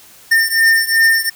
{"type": "beating tone pair", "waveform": "square", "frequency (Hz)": [1809, 1811.7], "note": ["A6", "A#6"], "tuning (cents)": [48, -50], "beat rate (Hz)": 2.7, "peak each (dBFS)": [-13, -15], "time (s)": [0.31, 1.3], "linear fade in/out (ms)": 10, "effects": ["white hiss -43 dBFS RMS until 1.35 s"]}